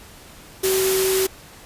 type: tone in noise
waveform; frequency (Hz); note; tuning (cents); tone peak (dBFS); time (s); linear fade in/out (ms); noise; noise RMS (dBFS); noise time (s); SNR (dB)
sine; 380; F#4; +46; -18; 0.63-1.27; 10; white; -23; 0.63-1.27; +2
effects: pink hiss -44 dBFS RMS until 1.65 s + resampled to 32000 Hz